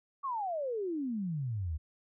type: exponential sweep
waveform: sine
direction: down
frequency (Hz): 1147 to 72.2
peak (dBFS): -32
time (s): 0.23-1.78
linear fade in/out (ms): 20
effects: none